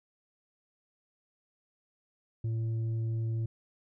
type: tone with tanh clipping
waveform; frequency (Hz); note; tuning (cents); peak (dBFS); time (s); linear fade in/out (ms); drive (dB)
triangle; 113; A2; +47; -30; 2.44-3.46; 5; 9
effects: none